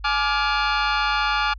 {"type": "chord", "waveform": "sawtooth", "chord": "D diminished", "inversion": "second", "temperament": "just", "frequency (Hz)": [845.8, 1174.7, 1409.6], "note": ["Ab5", "D6", "F6"], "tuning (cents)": [31, 0, 16], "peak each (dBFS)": -20, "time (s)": [0.04, 1.54], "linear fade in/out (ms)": 10, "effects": ["added 50 Hz sine -35 dBFS peak until 1.58 s", "resampled to 11025 Hz"]}